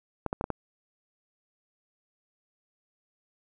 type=clicks; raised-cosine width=1 ms; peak=-15 dBFS; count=5; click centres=0.263 / 0.329 / 0.411 / 0.441 / 0.503 s; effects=none